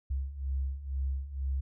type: beating tone pair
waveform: sine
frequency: 66.1 / 68.2 Hz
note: C2 / C#2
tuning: +18 / -28 cents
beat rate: 2.1 Hz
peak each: -36 / -32 dBFS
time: 0.1-1.61 s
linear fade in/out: 10 ms
effects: none